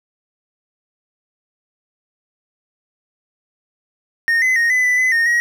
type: tone with pitch steps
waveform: triangle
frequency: 1844 / 2031 / 1862 / 2008 / 1990 / 2020 / 1843 / 1897 Hz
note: A#6 / B6 / A#6 / B6 / B6 / B6 / A#6 / A#6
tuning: -19 / +48 / -2 / +28 / +13 / +39 / -20 / +30 cents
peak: -11 dBFS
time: 4.28-5.4 s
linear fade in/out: 0 ms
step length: 140 ms
effects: none